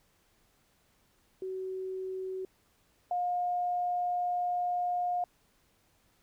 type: tone pair in turn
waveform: sine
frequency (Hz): 376.4 / 712.8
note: F#4 / F5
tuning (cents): +30 / +35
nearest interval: major seventh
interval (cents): 1105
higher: second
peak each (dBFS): -34 / -28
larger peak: second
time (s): 1.42-2.45 / 3.11-5.24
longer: second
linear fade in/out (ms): 2
effects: pink hiss -69 dBFS RMS until 6.22 s